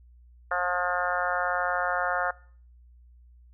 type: harmonic tone with a mistuned harmonic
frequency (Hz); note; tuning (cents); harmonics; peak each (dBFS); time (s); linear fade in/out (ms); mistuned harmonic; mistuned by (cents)
178.6; F3; +39; 3 / 4 / 5 / 6 / 7 / 8 / 9 / 10; -33 / -31 / -36 / -35 / -32 / -29 / -36 / -36; 0.51-2.31; 5; 5; -17
effects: noise-tail reverb RT60 0.5 s tail -23 dB re dry + added 60 Hz sine -51 dBFS peak until 3.53 s

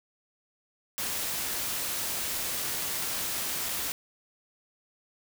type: noise with dropouts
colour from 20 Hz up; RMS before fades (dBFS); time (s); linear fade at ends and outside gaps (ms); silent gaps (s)
white; -32; 0.98-3.92; 0; 3.688-3.691
effects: none

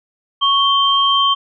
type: tone pair together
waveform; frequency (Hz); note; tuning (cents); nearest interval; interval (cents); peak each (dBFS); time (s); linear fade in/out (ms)
sine; 1108.7 / 3149; C#6 / G7; 0 / +7; octave + tritone; 1807; -14; 0.41-1.35; 20
effects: none

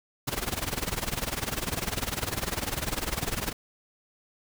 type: noise with tremolo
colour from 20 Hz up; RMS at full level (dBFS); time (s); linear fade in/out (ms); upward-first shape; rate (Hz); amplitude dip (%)
pink; -28; 0.27-3.53; 10; sine; 20; 85
effects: none

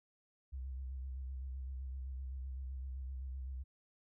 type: tone with vibrato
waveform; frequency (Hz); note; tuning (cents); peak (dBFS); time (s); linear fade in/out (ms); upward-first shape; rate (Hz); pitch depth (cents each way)
sine; 65.4; C2; 0; -40; 0.52-3.64; 20; square; 7.8; 41
effects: none

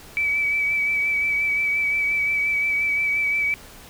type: tone with vibrato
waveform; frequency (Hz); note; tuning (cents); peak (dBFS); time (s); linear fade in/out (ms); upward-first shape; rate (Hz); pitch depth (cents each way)
sine; 2296; D7; -40; -19; 0.17-3.54; 0; sine; 5.7; 24
effects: added 65 Hz sine -54 dBFS peak until 3.89 s + pink hiss -44 dBFS RMS until 3.89 s

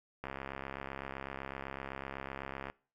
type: click train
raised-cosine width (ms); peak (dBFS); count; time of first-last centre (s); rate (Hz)
0.5; -25; 168; 0.24-2.699; 67.9
effects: noise-tail reverb RT60 0.4 s tail -23 dB re dry

